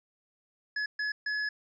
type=tone bursts at uneven times; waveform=square; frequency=1699 Hz; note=G#6; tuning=39 cents sharp; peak=-30 dBFS; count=3; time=0.76-0.86 / 0.99-1.12 / 1.26-1.49 s; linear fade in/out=5 ms; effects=resampled to 16000 Hz + 12-bit